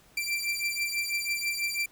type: beating tone pair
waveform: sawtooth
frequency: 2349 / 2355.1 Hz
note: D7 / D7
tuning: 0 / +4 cents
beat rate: 6.1 Hz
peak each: -28 dBFS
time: 0.17-1.86 s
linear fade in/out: 5 ms
effects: pink hiss -59 dBFS RMS until 1.91 s